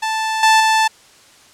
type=tone with level steps; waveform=sawtooth; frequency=880 Hz; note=A5; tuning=in tune; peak=-14 / -5 / -8 dBFS; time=0.02-0.88 s; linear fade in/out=10 ms; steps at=0.43 / 0.6 s; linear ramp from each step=2 ms; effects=white hiss -47 dBFS RMS until 1.53 s + low-pass 8000 Hz 12 dB/octave